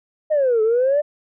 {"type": "exponential two-way sweep", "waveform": "sine", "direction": "down then up", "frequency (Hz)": [632, 428.3, 605], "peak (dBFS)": -13, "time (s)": [0.3, 1.02], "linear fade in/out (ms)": 20, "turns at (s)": 0.62, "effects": ["tanh soft clip ceiling -11 dBFS"]}